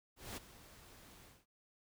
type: noise with ADSR envelope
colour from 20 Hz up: pink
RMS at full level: -44 dBFS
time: 0.16-1.46 s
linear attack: 210 ms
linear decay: 16 ms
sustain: -15 dB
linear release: 220 ms
effects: none